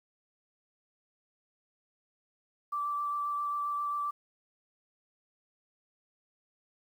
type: tone with vibrato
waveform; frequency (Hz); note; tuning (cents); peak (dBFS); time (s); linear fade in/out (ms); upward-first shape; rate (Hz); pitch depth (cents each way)
sine; 1166; D6; -13; -30; 2.72-4.11; 10; triangle; 7.5; 11
effects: 10-bit